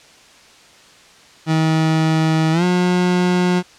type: tone with pitch glide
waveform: 30% pulse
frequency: 159.2 to 179.73 Hz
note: D#3 to F3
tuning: +40 to +50 cents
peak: -11 dBFS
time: 1.46-3.63 s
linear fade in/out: 50 ms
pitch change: +210 cents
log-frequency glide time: 2.52-2.64 s
effects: white hiss -46 dBFS RMS until 3.78 s + low-pass 6000 Hz 12 dB/octave